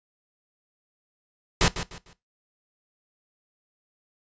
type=noise with echo; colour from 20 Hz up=pink; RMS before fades=-19 dBFS; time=1.61-1.68 s; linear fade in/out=0 ms; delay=150 ms; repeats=3; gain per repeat=-11 dB; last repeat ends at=2.13 s; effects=noise-tail reverb RT60 0.2 s tail -17 dB re dry + resampled to 16000 Hz